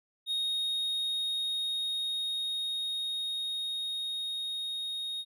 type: tone with level ramp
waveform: triangle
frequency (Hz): 3729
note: A#7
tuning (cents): 0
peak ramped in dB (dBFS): -27 to -32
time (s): 0.26-5.25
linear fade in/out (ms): 50
effects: none